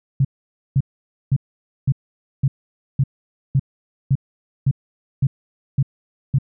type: tone bursts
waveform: sine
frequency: 135.6 Hz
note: C#3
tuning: 38 cents flat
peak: -12 dBFS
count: 12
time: 0.2-6.386 s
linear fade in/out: 5 ms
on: 48 ms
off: 510 ms
effects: none